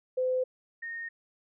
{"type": "tone pair in turn", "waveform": "sine", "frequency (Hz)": [511, 1845.9], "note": ["C5", "A#6"], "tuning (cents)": [-41, -18], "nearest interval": "octave + minor seventh", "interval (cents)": 2223, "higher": "second", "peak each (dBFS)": [-25, -35], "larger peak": "first", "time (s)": [[0.17, 0.44], [0.82, 1.09]], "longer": "neither", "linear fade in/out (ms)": 10, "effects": []}